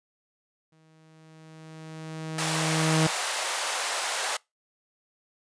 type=tone with exponential growth; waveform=sawtooth; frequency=158.7 Hz; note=D#3; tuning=35 cents sharp; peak=-16 dBFS; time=0.72-3.07 s; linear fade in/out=5 ms; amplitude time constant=510 ms
type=high-pass noise; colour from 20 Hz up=pink; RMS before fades=-29 dBFS; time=2.38-4.37 s; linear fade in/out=5 ms; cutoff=590 Hz; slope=24 dB/octave
effects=noise-tail reverb RT60 0.2 s tail -24 dB re dry + resampled to 22050 Hz